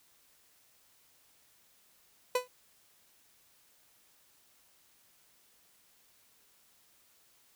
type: tone with exponential decay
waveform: 30% pulse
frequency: 500 Hz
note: B4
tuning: 21 cents sharp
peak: -21 dBFS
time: 2.35-2.48 s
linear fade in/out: 5 ms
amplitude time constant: 28 ms
effects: white hiss -66 dBFS RMS until 7.55 s